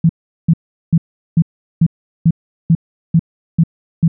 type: tone bursts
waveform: sine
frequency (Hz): 164.81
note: E3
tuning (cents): 0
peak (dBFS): -6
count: 10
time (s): 0.04-4.08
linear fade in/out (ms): 5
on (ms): 53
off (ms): 390
effects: none